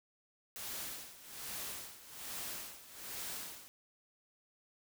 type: noise with tremolo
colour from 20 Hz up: white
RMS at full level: -42 dBFS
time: 0.56-3.68 s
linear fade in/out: 0 ms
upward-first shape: sine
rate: 1.2 Hz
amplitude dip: 80%
effects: none